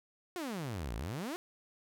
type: exponential two-way sweep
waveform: sawtooth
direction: down then up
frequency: 375.5 to 51.1 to 375.5 Hz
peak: -33 dBFS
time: 0.36-1.36 s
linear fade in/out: 0 ms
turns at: 0.95 s
effects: none